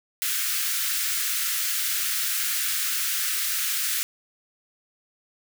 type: high-pass noise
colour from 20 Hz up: white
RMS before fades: -26 dBFS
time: 0.22-4.03 s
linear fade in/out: 0 ms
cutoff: 1300 Hz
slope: 48 dB/octave
effects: none